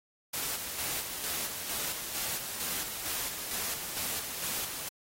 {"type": "noise with tremolo", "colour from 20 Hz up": "white", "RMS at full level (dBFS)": -34, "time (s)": [0.33, 4.89], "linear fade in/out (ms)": 10, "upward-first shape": "square", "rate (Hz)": 2.2, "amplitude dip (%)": 40, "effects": ["AAC 48 kbps"]}